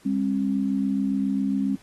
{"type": "tone pair together", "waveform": "sine", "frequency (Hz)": [201, 268.3], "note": ["G3", "C4"], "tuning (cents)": [44, 44], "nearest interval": "perfect fourth", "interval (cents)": 500, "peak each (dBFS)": -24, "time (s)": [0.05, 1.76], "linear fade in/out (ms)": 10, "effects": ["pink hiss -55 dBFS RMS until 1.82 s", "AAC 32 kbps"]}